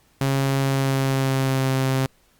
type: tone with pitch glide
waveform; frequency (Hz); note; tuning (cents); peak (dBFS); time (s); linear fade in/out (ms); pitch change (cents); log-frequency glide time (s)
sawtooth; 136.2 to 132.63; C#3 to C3; -30 to +24; -15; 0.21-2.06; 2; -46; 0.61-1.7
effects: pink hiss -60 dBFS RMS until 2.39 s + Opus 48 kbps